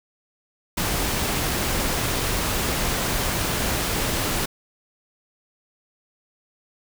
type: noise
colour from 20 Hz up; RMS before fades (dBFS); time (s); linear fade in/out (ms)
pink; -24; 0.77-4.46; 10
effects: none